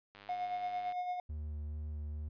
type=click train; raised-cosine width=0.3 ms; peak=-37 dBFS; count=79; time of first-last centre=0.15-0.922 s; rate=101 Hz
type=tone with tremolo; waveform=triangle; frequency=721 Hz; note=F#5; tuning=45 cents flat; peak=-31 dBFS; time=0.29-1.2 s; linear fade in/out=2 ms; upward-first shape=sine; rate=8.9 Hz; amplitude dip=45%
type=tone with vibrato; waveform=triangle; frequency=75.4 Hz; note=D2; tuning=46 cents sharp; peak=-36 dBFS; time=1.29-2.29 s; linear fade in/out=10 ms; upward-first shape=triangle; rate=2.3 Hz; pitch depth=10 cents each way
effects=resampled to 11025 Hz